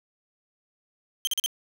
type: tone bursts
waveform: sawtooth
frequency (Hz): 3136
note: G7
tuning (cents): 0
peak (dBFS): -20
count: 4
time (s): 1.25-1.461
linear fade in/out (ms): 0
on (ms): 22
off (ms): 41
effects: none